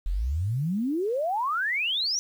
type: exponential sweep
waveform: sine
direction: up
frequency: 38.89 to 6000 Hz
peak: -24 dBFS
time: 0.06-2.19 s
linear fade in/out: 0 ms
effects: 9-bit